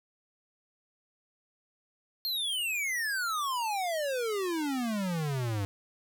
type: exponential sweep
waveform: square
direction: down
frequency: 4301 to 96.5 Hz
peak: -30 dBFS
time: 2.25-5.65 s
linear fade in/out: 0 ms
effects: none